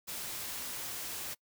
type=noise; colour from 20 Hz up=white; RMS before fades=-40 dBFS; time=0.07-1.35 s; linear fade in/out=20 ms; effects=noise-tail reverb RT60 0.1 s tail -25 dB re dry